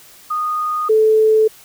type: tone pair in turn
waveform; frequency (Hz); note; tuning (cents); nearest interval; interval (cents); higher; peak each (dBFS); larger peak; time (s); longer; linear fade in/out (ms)
sine; 1234 / 436.3; D#6 / A4; -15 / -15; octave + tritone; 1800; first; -17 / -9; second; 0.3-0.89 / 0.89-1.48; neither; 10
effects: white hiss -44 dBFS RMS until 1.64 s